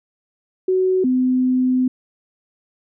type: tone pair in turn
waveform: sine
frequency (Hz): 373 / 254.9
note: F#4 / C4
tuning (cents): +14 / -45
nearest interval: perfect fifth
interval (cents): 659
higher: first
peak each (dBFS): -14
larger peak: neither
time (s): 0.68-1.04 / 1.04-1.88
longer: second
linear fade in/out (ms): 5
effects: none